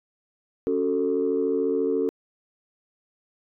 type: chord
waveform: sine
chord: F# minor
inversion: second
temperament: just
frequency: 277.5 / 370 / 444 Hz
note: C#4 / F#4 / A4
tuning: +2 / 0 / +16 cents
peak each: -26 / -26 / -23 dBFS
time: 0.67-2.09 s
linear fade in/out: 0 ms
effects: tanh soft clip ceiling -14 dBFS